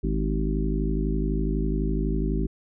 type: harmonic tone with a mistuned harmonic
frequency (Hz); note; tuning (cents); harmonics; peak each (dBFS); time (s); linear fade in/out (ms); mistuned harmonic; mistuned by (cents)
52; G#1; +3; 1 / 3 / 4 / 5 / 6 / 7; -25 / -30 / -31 / -32 / -33 / -33; 0.03-2.47; 10; 7; +85
effects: none